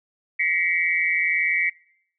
sine tone cluster, 1930 / 2091 / 2273 Hz, B6 / C7 / C#7, -40 / -2 / +43 cents, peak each -24 / -24 / -23 dBFS, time 0.39-1.7 s, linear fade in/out 10 ms, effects noise-tail reverb RT60 0.7 s tail -23 dB re dry

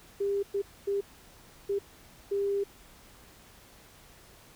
sine tone bursts at uneven times, 399.7 Hz, G4, 34 cents sharp, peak -26 dBFS, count 5, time 0.2-0.43 / 0.54-0.62 / 0.87-1.01 / 1.69-1.79 / 2.31-2.64 s, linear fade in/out 10 ms, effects pink hiss -55 dBFS RMS until 4.55 s

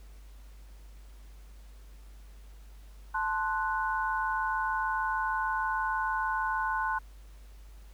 sine chord, F# diminished, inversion first, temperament equal, 880 / 1046.5 / 1480 Hz, A5 / C6 / F#6, 0 / 0 / 0 cents, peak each -32 dBFS, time 3.14-6.99 s, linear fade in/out 10 ms, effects added 50 Hz sine -47 dBFS peak until 7.93 s + pink hiss -62 dBFS RMS until 7.93 s

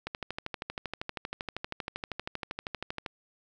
click train, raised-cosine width 0.3 ms, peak -18 dBFS, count 39, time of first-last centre 0.07-3.062 s, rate 12.7 Hz, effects none

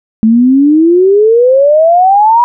sine exponential sweep, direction up, 216.2 to 977 Hz, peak -3 dBFS, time 0.23-2.44 s, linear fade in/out 0 ms, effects none

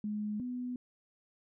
sine tone pair in turn, 210.2 / 248.2 Hz, G#3 / B3, +21 / +9 cents, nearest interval minor third, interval 288 cents, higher second, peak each -33 / -35 dBFS, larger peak first, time 0.04-0.4 / 0.4-0.76 s, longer neither, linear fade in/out 2 ms, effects none

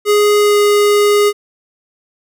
square tone with pitch glide, 415.3 to 412.7 Hz, G#4 to G#4, 0 to -11 cents, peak -9 dBFS, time 0.05-1.33 s, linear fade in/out 50 ms, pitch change -11 cents, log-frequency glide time 0.39-0.57 s, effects none

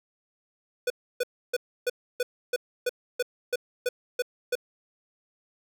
square tone bursts, 493.9 Hz, B4, in tune, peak -24 dBFS, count 12, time 0.87-4.554 s, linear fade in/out 5 ms, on 32 ms, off 300 ms, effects none

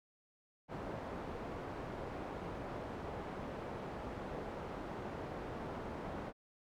white low-pass noise, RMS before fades -44 dBFS, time 0.68-6.33 s, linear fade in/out 50 ms, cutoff 730 Hz, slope 12 dB/octave, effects none

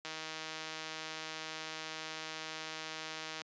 click train, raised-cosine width 0.2 ms, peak -24 dBFS, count 533, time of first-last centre 0.05-3.417 s, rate 158 Hz, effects high-pass 200 Hz 12 dB/octave + resampled to 16000 Hz

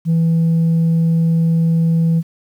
sine tone, 164.81 Hz, E3, in tune, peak -9 dBFS, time 0.05-2.23 s, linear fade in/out 50 ms, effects tanh soft clip ceiling -10 dBFS + 8-bit

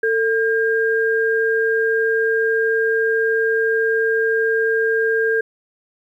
sine tone pair together, 447.7 / 1608 Hz, A4 / G6, +30 / +44 cents, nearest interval octave + minor seventh, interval 2214 cents, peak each -17 / -19 dBFS, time 0.03-5.41 s, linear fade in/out 5 ms, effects 9-bit

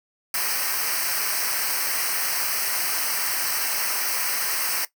white noise with comb filter, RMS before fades -25 dBFS, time 0.34-4.85 s, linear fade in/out 2 ms, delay 0.28 ms, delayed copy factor -0.9, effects noise-tail reverb RT60 0.1 s tail -17 dB re dry

